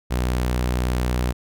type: tone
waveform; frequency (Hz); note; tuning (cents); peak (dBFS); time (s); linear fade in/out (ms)
sawtooth; 61.74; B1; 0; -16; 0.1-1.33; 20
effects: none